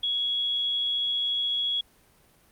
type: tone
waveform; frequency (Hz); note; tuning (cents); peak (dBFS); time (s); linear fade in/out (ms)
sine; 3341; G#7; +10; -24; 0.03-1.81; 5
effects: pink hiss -60 dBFS RMS until 2.51 s + Opus 32 kbps